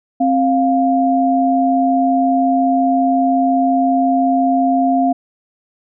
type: tone pair together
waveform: sine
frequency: 265 / 700.6 Hz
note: C4 / F5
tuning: +22 / +5 cents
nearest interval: octave + perfect fourth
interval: 1683 cents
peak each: -14 dBFS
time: 0.2-5.13 s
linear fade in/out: 10 ms
effects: none